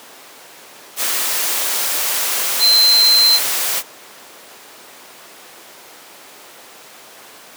sine tone in noise, 4102 Hz, C8, 35 cents flat, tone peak -9 dBFS, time 2.59-3.4 s, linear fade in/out 50 ms, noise white, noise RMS -19 dBFS, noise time 0.96-3.83 s, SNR +7 dB, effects pink hiss -39 dBFS RMS until 7.56 s + high-pass 400 Hz 12 dB/octave

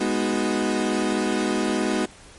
35% pulse chord, G# minor seventh, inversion none, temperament equal, 207.7 / 246.9 / 311.1 / 370 Hz, G#3 / B3 / D#4 / F#4, 0 / 0 / 0 / 0 cents, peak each -25 dBFS, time 0-2.06 s, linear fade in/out 10 ms, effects pink hiss -47 dBFS RMS until 2.38 s + MP3 48 kbps

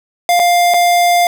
square tone with dropouts, 701 Hz, F5, 6 cents sharp, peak -9 dBFS, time 0.29-1.27 s, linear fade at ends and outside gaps 1 ms, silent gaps 0.394-0.398 / 0.738-0.742 s, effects none

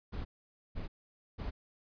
brown noise bursts, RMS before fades -38 dBFS, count 3, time 0.12-1.51 s, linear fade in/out 20 ms, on 130 ms, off 500 ms, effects resampled to 11025 Hz

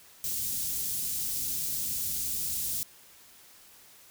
white band-stop noise, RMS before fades -32 dBFS, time 0.24-2.83 s, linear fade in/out 0 ms, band 190 to 5700 Hz, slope 12 dB/octave, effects white hiss -55 dBFS RMS until 4.1 s

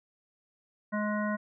harmonic tone, 210 Hz, G#3, 19 cents sharp, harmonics 1 / 3 / 5 / 7 / 9, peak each -30 / -35 / -37 / -38 / -40 dBFS, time 0.92-1.37 s, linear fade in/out 20 ms, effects none

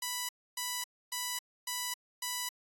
5% pulse tone bursts, 987.8 Hz, B5, in tune, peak -22 dBFS, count 5, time 0.02-2.49 s, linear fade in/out 5 ms, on 270 ms, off 280 ms, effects AAC 64 kbps

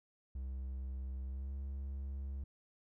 triangle tone with pitch glide, 65.41 to 68.23 Hz, C2 to C#2, 0 to -27 cents, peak -37 dBFS, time 0.35-2.44 s, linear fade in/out 5 ms, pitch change +73 cents, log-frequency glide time 1.27-1.52 s, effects none

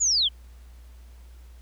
sine linear sweep, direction down, 7130 to 2960 Hz, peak -19 dBFS, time 0-0.29 s, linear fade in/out 20 ms, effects added 60 Hz sine -44 dBFS peak until 1.61 s + pink hiss -60 dBFS RMS until 1.61 s

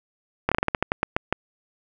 slowing click train, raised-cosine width 0.5 ms, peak -5 dBFS, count 12, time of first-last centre 0.49-1.326 s, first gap 26 ms, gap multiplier 1.2, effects none

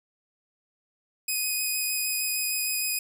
5% pulse tone with vibrato, 2500 Hz, D#7, 8 cents sharp, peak -17 dBFS, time 1.28-2.99 s, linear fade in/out 5 ms, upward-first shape square, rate 6.5 Hz, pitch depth 9 cents each way, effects 9-bit

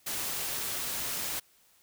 white noise, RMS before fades -34 dBFS, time 0.06-1.4 s, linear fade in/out 10 ms, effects white hiss -64 dBFS RMS until 1.82 s

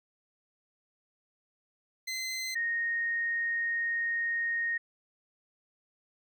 20% pulse / sine tone pair in turn, 2058 / 1859 Hz, C7 / A#6, -29 / -5 cents, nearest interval major second, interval 176 cents, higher first, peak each -28 dBFS, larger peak neither, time 2.07-2.55 / 2.55-4.78 s, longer second, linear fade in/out 10 ms, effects none

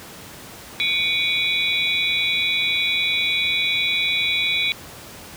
sine tone cluster, 2255 / 2427 / 3424 / 3875 Hz, C#7 / D#7 / A7 / B7, +29 / -44 / -48 / -34 cents, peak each -24 dBFS, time 0.8-4.72 s, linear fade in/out 0 ms, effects pink hiss -39 dBFS RMS until 5.36 s + high-pass 80 Hz 12 dB/octave

